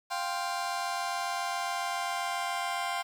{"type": "chord", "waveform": "sawtooth", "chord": "F suspended second", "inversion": "none", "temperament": "just", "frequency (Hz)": [698.5, 785.8, 1047.7], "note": ["F5", "G5", "C6"], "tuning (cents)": [0, 4, 2], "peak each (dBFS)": -31, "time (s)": [0.1, 3.03], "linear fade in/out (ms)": 20, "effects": ["low-pass 9000 Hz 12 dB/octave", "9-bit"]}